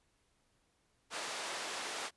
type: band-pass noise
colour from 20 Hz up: pink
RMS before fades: -41 dBFS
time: 1.1-2.11 s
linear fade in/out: 50 ms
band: 580 to 8100 Hz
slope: 12 dB/octave
effects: pink hiss -75 dBFS RMS until 2.16 s + resampled to 24000 Hz